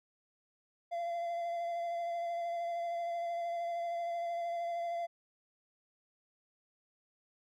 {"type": "tone with vibrato", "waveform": "triangle", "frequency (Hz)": 685, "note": "F5", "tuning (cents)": -34, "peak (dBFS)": -32, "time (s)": [0.91, 5.07], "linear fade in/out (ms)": 20, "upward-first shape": "triangle", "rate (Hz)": 13, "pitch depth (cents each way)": 22, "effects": []}